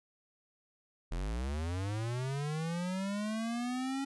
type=linear sweep; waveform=square; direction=up; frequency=38.89 to 276.3 Hz; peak=-34 dBFS; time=1.11-4.05 s; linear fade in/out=10 ms; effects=resampled to 24000 Hz